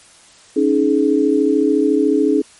sine chord, C# suspended second, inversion none, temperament equal with one note detuned, 277.2 / 311.1 / 422.8 Hz, C#4 / D#4 / G#4, 0 / 0 / +31 cents, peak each -16 dBFS, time 0.56-2.42 s, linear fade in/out 10 ms, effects white hiss -46 dBFS RMS until 2.59 s + MP3 48 kbps

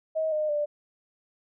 sine tone with pitch steps, 634 / 612 / 590.9 Hz, D#5 / D#5 / D5, +32 / -29 / +10 cents, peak -24 dBFS, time 0.15-0.66 s, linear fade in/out 20 ms, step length 170 ms, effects none

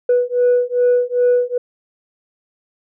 sine beating tone pair, 489.8 / 492.3 Hz, B4 / B4, -14 / -6 cents, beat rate 2.5 Hz, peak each -14 dBFS, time 0.09-1.58 s, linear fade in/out 5 ms, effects tanh soft clip ceiling -8 dBFS

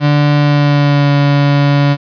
35% pulse tone with pitch glide, 146.4 to 142.73 Hz, D3 to D3, -5 to -49 cents, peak -6 dBFS, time 0-1.97 s, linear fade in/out 50 ms, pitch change -44 cents, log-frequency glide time 0.37-1.12 s, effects resampled to 11025 Hz + 8-bit

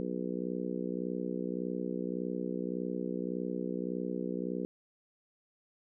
harmonic tone, 61.74 Hz, B1, in tune, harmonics 3 / 4 / 5 / 6 / 7 / 8, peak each -38 / -39 / -40 / -41 / -41 / -42 dBFS, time 0-4.65 s, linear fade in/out 0 ms, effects none

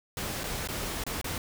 pink noise with dropouts, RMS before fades -34 dBFS, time 0.17-1.38 s, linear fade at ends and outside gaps 1 ms, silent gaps 0.435-0.44 / 0.674-0.687 / 1.038-1.065 / 1.214-1.243 s, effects none

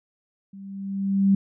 sine tone with level ramp, 196 Hz, G3, in tune, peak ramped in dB -39 to -13 dBFS, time 0.53-1.35 s, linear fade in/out 5 ms, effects none

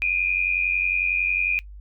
sine tone pair together, 2398 / 2489 Hz, D7 / D#7, +36 / 0 cents, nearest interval minor second, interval 64 cents, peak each -23 / -23 dBFS, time 0.02-1.59 s, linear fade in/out 0 ms, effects noise-tail reverb RT60 0.1 s tail -21 dB re dry + added 50 Hz sine -38 dBFS peak until 1.8 s

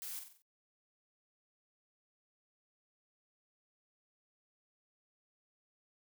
blue noise with echo, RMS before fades -44 dBFS, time 0.02-0.19 s, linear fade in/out 0 ms, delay 46 ms, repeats 5, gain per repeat -6 dB, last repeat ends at 0.42 s, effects noise-tail reverb RT60 0.1 s tail -23 dB re dry

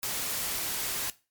white noise, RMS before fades -32 dBFS, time 0.03-1.1 s, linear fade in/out 0 ms, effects noise-tail reverb RT60 0.3 s tail -18 dB re dry + MP3 96 kbps

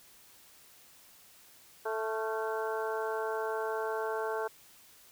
harmonic tone with a mistuned harmonic, 220 Hz, A3, in tune, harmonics 2 / 3 / 4 / 5 / 6 / 7, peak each -34 / -39 / -38 / -42 / -43 / -42 dBFS, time 1.85-4.48 s, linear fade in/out 10 ms, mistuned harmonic 6, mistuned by +70 cents, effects white hiss -58 dBFS RMS until 5.11 s

